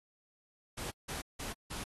pink noise bursts, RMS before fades -41 dBFS, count 4, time 0.77-1.84 s, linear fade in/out 10 ms, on 140 ms, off 170 ms, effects AAC 32 kbps

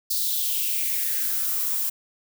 violet noise with high-pass filter sweep, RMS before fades -25 dBFS, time 0.1-1.9 s, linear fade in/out 10 ms, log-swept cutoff 4500 to 840 Hz, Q 4.2, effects none

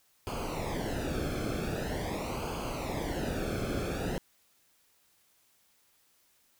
brown noise with flanger, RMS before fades -34 dBFS, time 0.27-4.18 s, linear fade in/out 0 ms, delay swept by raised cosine 0.53 to 1.06 ms, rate 0.44 Hz, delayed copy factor -0.8, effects white hiss -68 dBFS RMS until 6.59 s

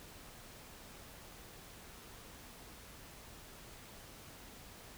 silence, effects pink hiss -54 dBFS RMS until 4.97 s

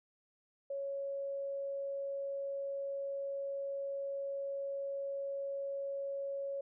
sine tone, 554.4 Hz, C#5, in tune, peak -36 dBFS, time 0.7-6.61 s, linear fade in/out 5 ms, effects none

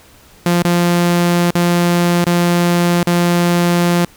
sawtooth tone with dropouts, 173.9 Hz, F3, 7 cents flat, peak -7 dBFS, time 0.46-4.05 s, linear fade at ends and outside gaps 2 ms, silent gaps 0.624-0.648 / 1.506-1.552 / 2.242-2.267 / 3.031-3.071 s, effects pink hiss -45 dBFS RMS until 4.16 s

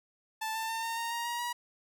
sawtooth tone with pitch steps, 880 / 891.3 / 902.7 / 914.2 / 925.9 / 937.7 / 949.7 / 961.9 Hz, A5 / A5 / A5 / A#5 / A#5 / A#5 / A#5 / B5, 0 / +22 / +44 / -34 / -12 / +10 / +32 / -46 cents, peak -29 dBFS, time 0.41-1.53 s, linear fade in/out 10 ms, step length 140 ms, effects none

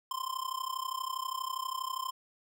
square tone with amplitude modulation, 1043 Hz, C6, 6 cents flat, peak -31 dBFS, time 0.11-2.11 s, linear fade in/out 2 ms, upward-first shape sine, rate 32.4 Hz, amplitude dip 90%, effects none

